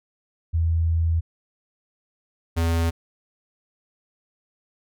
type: tone pair in turn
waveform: sine / square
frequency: 82.41 / 83.22 Hz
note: E2 / E2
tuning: 0 / +17 cents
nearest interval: unison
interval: 17 cents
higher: second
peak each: -18 / -20 dBFS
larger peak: first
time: 0.53-1.21 / 2.56-2.91 s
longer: first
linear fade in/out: 20 ms
effects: none